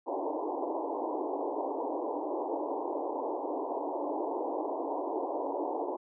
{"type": "band-pass noise", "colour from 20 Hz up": "pink", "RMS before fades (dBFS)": -34, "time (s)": [0.06, 5.97], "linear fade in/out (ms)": 20, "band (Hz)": [280, 1000], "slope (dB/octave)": 96, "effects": []}